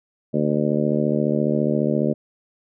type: harmonic tone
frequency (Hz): 74.6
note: D2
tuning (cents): +28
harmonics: 2 / 3 / 4 / 5 / 6 / 7 / 8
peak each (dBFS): -25 / -22 / -26 / -26 / -29 / -28 / -27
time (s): 0.33-2.14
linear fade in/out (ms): 20
effects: none